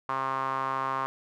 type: tone with band-pass filter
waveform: sawtooth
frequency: 133.6 Hz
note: C3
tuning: 36 cents sharp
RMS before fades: -30 dBFS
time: 0.09-1.06 s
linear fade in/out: 0 ms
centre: 1100 Hz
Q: 5.1
effects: none